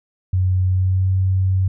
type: tone with pitch glide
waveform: sine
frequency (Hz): 92.5 to 94.33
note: F#2 to F#2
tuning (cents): 0 to +34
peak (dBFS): -14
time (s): 0.33-1.68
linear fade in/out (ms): 5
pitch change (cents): +34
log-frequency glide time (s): 0.68-1.1
effects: none